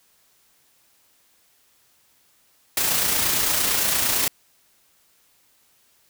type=noise with amplitude modulation; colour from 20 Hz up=white; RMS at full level=-20 dBFS; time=2.77-4.28 s; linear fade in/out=2 ms; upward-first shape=sine; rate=28.8 Hz; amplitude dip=35%; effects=white hiss -61 dBFS RMS until 6.09 s